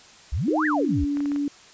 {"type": "exponential two-way sweep", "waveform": "sine", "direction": "up then down", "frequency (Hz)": [55, 1975.5, 55], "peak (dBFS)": -22, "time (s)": [0.32, 1.05], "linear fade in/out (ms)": 10, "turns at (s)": 0.66}
{"type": "tone with pitch glide", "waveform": "sine", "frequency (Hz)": [311.1, 286.9], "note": ["D#4", "D4"], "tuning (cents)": [0, -40], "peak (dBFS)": -22, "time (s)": [0.48, 1.48], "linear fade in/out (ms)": 2, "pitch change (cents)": -140, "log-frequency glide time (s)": [0.62, 0.8]}
{"type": "clicks", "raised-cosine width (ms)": 0.5, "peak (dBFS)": -24, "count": 5, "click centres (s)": [1.171, 1.205, 1.258, 1.318, 1.361]}
{"effects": ["white hiss -49 dBFS RMS until 1.73 s", "resampled to 16000 Hz"]}